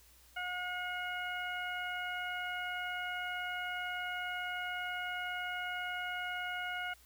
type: harmonic tone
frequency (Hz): 722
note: F#5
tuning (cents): -43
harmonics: 1 / 2 / 3 / 4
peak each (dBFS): -42 / -39 / -43 / -45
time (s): 0.36-6.94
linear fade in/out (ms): 10
effects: added 60 Hz sine -64 dBFS peak until 7.05 s + white hiss -63 dBFS RMS until 7.05 s